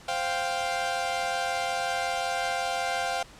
sawtooth chord, C suspended fourth, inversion none, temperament equal, 523.3 / 698.5 / 784 Hz, C5 / F5 / G5, 0 / 0 / 0 cents, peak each -31 / -26 / -27 dBFS, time 0.08-3.23 s, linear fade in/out 5 ms, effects pink hiss -50 dBFS RMS until 3.39 s + low-pass 8000 Hz 12 dB/octave

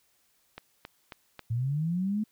click train, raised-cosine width 0.3 ms, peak -24 dBFS, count 4, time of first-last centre 0.58-1.393 s, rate 3.69 Hz
sine linear sweep, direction up, 110 to 218.8 Hz, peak -26 dBFS, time 1.5-2.24 s, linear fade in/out 10 ms
effects white hiss -69 dBFS RMS until 2.31 s

